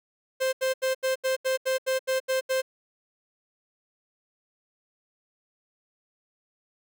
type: tone bursts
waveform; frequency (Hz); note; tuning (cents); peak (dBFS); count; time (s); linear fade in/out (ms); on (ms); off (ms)
45% pulse; 523.3; C5; 0; -23; 11; 0.4-2.62; 20; 130; 79
effects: none